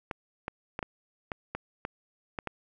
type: clicks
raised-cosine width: 0.5 ms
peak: -18 dBFS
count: 9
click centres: 0.112 / 0.481 / 0.791 / 0.828 / 1.318 / 1.55 / 1.851 / 2.388 / 2.473 s
effects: none